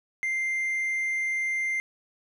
sine tone with hard clipping, 2093 Hz, C7, in tune, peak -26 dBFS, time 0.23-1.8 s, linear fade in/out 0 ms, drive 2 dB, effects none

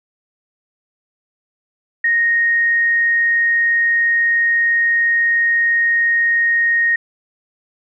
sine tone, 1863 Hz, A#6, 2 cents flat, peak -12 dBFS, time 2.04-6.96 s, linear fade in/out 5 ms, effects none

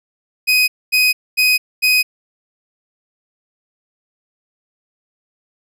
30% pulse tone bursts, 2506 Hz, D#7, 12 cents sharp, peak -8 dBFS, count 4, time 0.47-2.03 s, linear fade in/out 20 ms, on 210 ms, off 240 ms, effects none

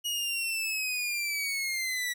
sawtooth linear sweep, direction down, 2902 to 1937 Hz, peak -26 dBFS, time 0.04-2.14 s, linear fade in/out 20 ms, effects none

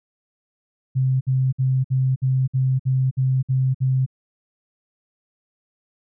sine tone bursts, 130.81 Hz, C3, in tune, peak -16 dBFS, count 10, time 0.95-4.063 s, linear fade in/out 20 ms, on 260 ms, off 57 ms, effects none

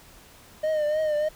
triangle tone with vibrato, 611 Hz, D#5, 32 cents flat, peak -20 dBFS, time 0.63-1.29 s, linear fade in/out 10 ms, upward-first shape triangle, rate 3.3 Hz, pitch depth 60 cents each way, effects pink hiss -51 dBFS RMS until 1.35 s

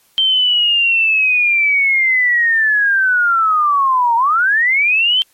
sine linear two-way sweep, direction down then up, 3136 to 910 to 3136 Hz, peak -10 dBFS, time 0.18-5.22 s, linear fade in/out 0 ms, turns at 4.16 s, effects white hiss -55 dBFS RMS until 5.33 s + MP3 64 kbps

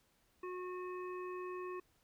harmonic tone, 363.9 Hz, F#4, 29 cents flat, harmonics 1 / 3 / 5 / 7, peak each -42 / -47 / -57 / -56 dBFS, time 0.43-1.8 s, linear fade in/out 5 ms, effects pink hiss -74 dBFS RMS until 2.03 s

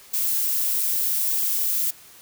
violet noise, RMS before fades -23 dBFS, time 0.13-1.91 s, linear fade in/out 10 ms, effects white hiss -48 dBFS RMS until 2.21 s

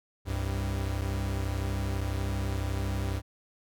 45% pulse tone pair together, 65.92 / 98 Hz, C2 / G2, +14 / 0 cents, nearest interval perfect fifth, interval 686 cents, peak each -32 / -31 dBFS, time 0.25-3.22 s, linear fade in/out 50 ms, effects none

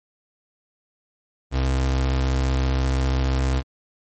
35% pulse tone with vibrato, 65.9 Hz, C2, 13 cents sharp, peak -17 dBFS, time 1.51-3.63 s, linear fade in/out 50 ms, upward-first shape triangle, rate 15 Hz, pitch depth 18 cents each way, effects MP3 32 kbps

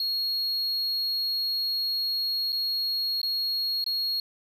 triangle tone with dropouts, 4300 Hz, C8, 47 cents sharp, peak -24 dBFS, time 0-4.2 s, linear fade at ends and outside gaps 2 ms, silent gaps 2.522-2.527 / 3.216-3.23 / 3.842-3.863 s, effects none

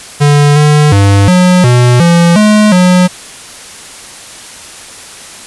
square tone with pitch steps, 145.5 / 149.2 / 99.7 / 181.2 / 122.8 / 170.8 / 211.9 / 181.2 Hz, D3 / D3 / G2 / F#3 / B2 / F3 / G#3 / F#3, -16 / +28 / +30 / -36 / -9 / -38 / +35 / -36 cents, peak -4 dBFS, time 0.2-3.08 s, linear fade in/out 20 ms, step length 360 ms, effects white hiss -29 dBFS RMS until 5.46 s + resampled to 24000 Hz

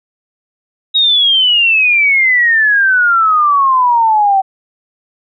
sine exponential sweep, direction down, 3813 to 760 Hz, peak -7 dBFS, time 0.94-4.42 s, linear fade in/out 20 ms, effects none

